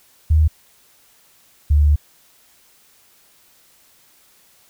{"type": "tone pair in turn", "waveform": "sine", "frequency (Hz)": [77.78, 73.67], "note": ["D#2", "D2"], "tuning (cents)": [0, 6], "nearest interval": "minor second", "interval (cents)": 94, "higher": "first", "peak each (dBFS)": -10, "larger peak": "neither", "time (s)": [[0.3, 0.48], [1.7, 1.96]], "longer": "second", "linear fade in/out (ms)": 10, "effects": ["white hiss -54 dBFS RMS until 4.69 s"]}